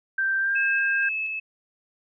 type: tone with pitch glide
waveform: sine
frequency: 1568 to 1604.7 Hz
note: G6 to G6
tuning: 0 to +40 cents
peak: -21 dBFS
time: 0.18-1.09 s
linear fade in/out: 5 ms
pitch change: +40 cents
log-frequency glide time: 0.39-0.56 s
type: tone with tremolo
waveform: sine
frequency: 2600 Hz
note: E7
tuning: 24 cents flat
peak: -25 dBFS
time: 0.55-1.4 s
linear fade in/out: 10 ms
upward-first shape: square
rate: 2.1 Hz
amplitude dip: 25%
effects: none